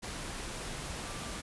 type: tone in noise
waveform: sine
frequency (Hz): 1174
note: D6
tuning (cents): -1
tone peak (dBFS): -49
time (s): 1.04-1.39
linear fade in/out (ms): 20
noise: pink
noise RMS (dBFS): -40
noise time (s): 0.02-1.42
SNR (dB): -12
effects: resampled to 24000 Hz